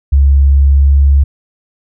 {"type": "tone with pitch glide", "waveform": "sine", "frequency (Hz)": [69.3, 69.78], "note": ["C#2", "C#2"], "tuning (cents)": [0, 12], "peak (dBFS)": -4, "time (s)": [0.12, 1.24], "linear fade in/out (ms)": 10, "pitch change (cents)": 12, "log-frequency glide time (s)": [0.64, 0.94], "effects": []}